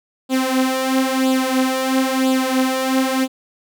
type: tone with flanger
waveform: sawtooth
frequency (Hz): 261.6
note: C4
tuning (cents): 0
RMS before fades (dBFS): -18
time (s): 0.29-3.28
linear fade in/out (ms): 50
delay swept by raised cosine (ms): 0.25 to 5.55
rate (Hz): 1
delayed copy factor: +0.7
effects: none